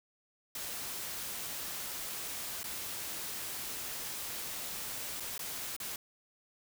white noise with dropouts, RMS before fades -40 dBFS, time 0.55-5.96 s, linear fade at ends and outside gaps 2 ms, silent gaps 2.632-2.641 / 5.2-5.204 / 5.379-5.392 / 5.765-5.801 s, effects none

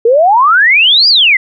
sine exponential two-way sweep, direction up then down, 443 to 4978 to 1968 Hz, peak -4 dBFS, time 0.05-1.37 s, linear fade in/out 5 ms, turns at 1.08 s, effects none

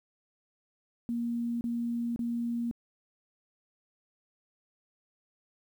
sine tone bursts, 235.6 Hz, A#3, 19 cents sharp, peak -29 dBFS, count 3, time 1.09-2.712 s, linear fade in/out 0 ms, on 520 ms, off 31 ms, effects 10-bit

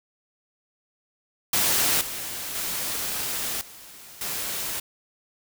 white noise with level steps, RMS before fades -22 / -33 / -29 / -45 / -30 dBFS, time 1.53-4.8 s, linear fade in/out 5 ms, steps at 2.01 / 2.55 / 3.61 / 4.21 s, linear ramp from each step 2 ms, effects none

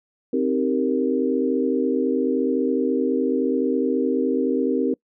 sine chord, C minor seventh, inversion none, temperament equal, 261.6 / 311.1 / 392 / 466.2 Hz, C4 / Eb4 / G4 / Bb4, 0 / 0 / 0 / 0 cents, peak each -22 / -26 / -25 / -24 dBFS, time 0.33-4.94 s, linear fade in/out 5 ms, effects noise-tail reverb RT60 0.1 s tail -25 dB re dry

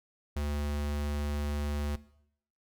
square tone, 73.2 Hz, D2, 5 cents flat, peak -31 dBFS, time 0.36-1.96 s, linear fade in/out 5 ms, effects noise-tail reverb RT60 0.7 s tail -18 dB re dry

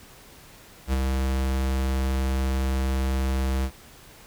square tone with ADSR envelope, 66 Hz, C2, 16 cents sharp, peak -20 dBFS, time 0.87-3.71 s, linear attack 61 ms, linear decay 17 ms, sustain -3 dB, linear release 70 ms, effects pink hiss -49 dBFS RMS until 4.26 s

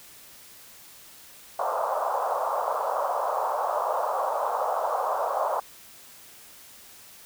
pink band-pass noise, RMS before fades -27 dBFS, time 1.59-5.6 s, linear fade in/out 2 ms, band 540 to 1200 Hz, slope 48 dB/octave, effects white hiss -49 dBFS RMS until 7.25 s

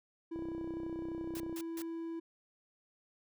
triangle tone, 330.7 Hz, E4, 6 cents sharp, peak -36 dBFS, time 0.31-2.2 s, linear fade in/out 10 ms
click train, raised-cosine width 2 ms, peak -33 dBFS, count 38, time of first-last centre 0.36-1.527 s, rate 31.7 Hz
white noise bursts, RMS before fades -47 dBFS, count 3, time 1.35-1.82 s, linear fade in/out 2 ms, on 50 ms, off 160 ms
effects none

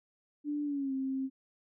sine tone with pitch glide, 293.7 to 266.2 Hz, D4 to C4, 0 to +30 cents, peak -31 dBFS, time 0.44-1.3 s, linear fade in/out 50 ms, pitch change -170 cents, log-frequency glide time 0.64-0.93 s, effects none

